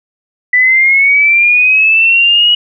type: linear sweep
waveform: sine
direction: up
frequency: 1975.5 to 2922 Hz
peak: -5 dBFS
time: 0.53-2.55 s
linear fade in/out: 5 ms
effects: none